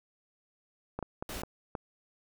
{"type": "clicks", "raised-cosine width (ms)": 1, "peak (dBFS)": -21, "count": 5, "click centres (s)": [0.99, 1.027, 1.225, 1.435, 1.752]}
{"type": "noise", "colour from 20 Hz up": "pink", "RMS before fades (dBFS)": -40, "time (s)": [1.29, 1.42], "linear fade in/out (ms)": 2}
{"effects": []}